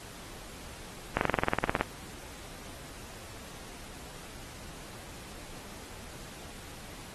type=slowing click train; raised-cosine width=0.5 ms; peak=-10 dBFS; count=14; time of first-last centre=1.17-1.81 s; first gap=41 ms; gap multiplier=1.03; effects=pink hiss -47 dBFS RMS until 7.14 s + AAC 32 kbps